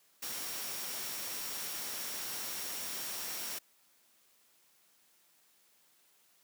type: tone in noise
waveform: sine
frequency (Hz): 5588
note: F8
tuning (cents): 0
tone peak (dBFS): -47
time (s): 0.22-3.59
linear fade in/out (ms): 10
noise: white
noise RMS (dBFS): -40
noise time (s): 0.22-3.59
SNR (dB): -10
effects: white hiss -68 dBFS RMS until 6.43 s + high-pass 150 Hz 12 dB/octave